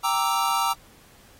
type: chord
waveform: square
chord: E half-diminished seventh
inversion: first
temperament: equal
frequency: 784 / 932.3 / 1174.7 / 1318.5 Hz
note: G5 / Bb5 / D6 / E6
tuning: 0 / 0 / 0 / 0 cents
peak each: -29 / -26 / -29 / -27 dBFS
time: 0.03-0.74 s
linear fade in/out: 20 ms
effects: pink hiss -54 dBFS RMS until 1.39 s + AAC 48 kbps